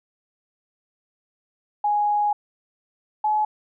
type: tone pair in turn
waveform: sine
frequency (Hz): 830.6 / 851.5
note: G#5 / G#5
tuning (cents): 0 / +43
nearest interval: unison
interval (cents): 43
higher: second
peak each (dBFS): -18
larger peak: neither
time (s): 1.84-2.33 / 3.24-3.45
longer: first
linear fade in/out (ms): 5
effects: none